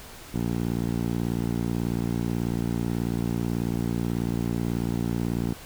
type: tone with band-pass filter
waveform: 10% pulse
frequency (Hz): 58.27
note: A#1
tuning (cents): 0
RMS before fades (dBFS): -27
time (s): 0.34-5.53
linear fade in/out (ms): 5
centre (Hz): 190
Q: 0.77
effects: pink hiss -44 dBFS RMS until 5.65 s